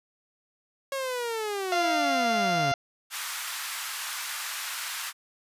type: linear sweep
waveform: sawtooth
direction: down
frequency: 551 to 130.81 Hz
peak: -25 dBFS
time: 0.92-2.72 s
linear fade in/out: 2 ms
type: harmonic tone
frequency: 695 Hz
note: F5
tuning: 9 cents flat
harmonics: 1 / 2 / 3 / 4 / 5 / 6 / 7 / 8 / 9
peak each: -25 / -31 / -35 / -37 / -39 / -41 / -42 / -43 / -44 dBFS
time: 1.72-2.74 s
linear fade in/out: 2 ms
type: high-pass noise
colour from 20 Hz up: pink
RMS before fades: -34 dBFS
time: 3.1-5.13 s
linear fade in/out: 50 ms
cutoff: 1100 Hz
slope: 24 dB/octave
effects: resampled to 32000 Hz